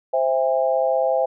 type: chord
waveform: sine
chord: C augmented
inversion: none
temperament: equal with one note detuned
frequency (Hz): 523.3 / 659.3 / 809.8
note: C5 / E5 / G#5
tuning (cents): 0 / 0 / -44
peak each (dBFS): -20 / -21 / -24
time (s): 0.13-1.26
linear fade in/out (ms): 10
effects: none